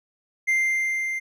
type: tone with level ramp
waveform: triangle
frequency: 2093 Hz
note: C7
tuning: in tune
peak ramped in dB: -16 to -24 dBFS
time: 0.47-1.2 s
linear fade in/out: 20 ms
effects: none